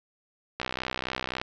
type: click train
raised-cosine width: 0.3 ms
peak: -14 dBFS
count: 53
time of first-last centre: 0.6-1.415 s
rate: 63.8 Hz
effects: resampled to 16000 Hz + 7-bit